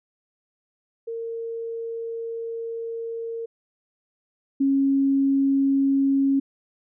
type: tone pair in turn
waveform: sine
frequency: 458.7 / 273.8 Hz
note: A#4 / C#4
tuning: -28 / -21 cents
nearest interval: major sixth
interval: 893 cents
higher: first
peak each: -28 / -17 dBFS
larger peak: second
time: 1.07-3.46 / 4.6-6.4 s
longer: first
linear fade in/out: 10 ms
effects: none